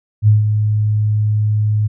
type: tone with ADSR envelope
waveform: sine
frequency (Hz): 106.3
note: G#2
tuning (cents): +41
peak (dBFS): -5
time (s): 0.22-1.88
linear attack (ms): 56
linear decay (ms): 150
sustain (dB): -7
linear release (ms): 17
effects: none